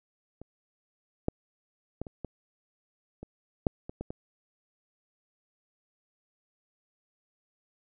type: clicks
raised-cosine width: 2 ms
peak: -30 / -13 / -20 / -28 / -22 / -28 / -10 / -25 / -22 / -23 dBFS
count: 10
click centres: 0.416 / 1.284 / 2.016 / 2.068 / 2.247 / 3.23 / 3.668 / 3.895 / 4.01 / 4.105 s
effects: none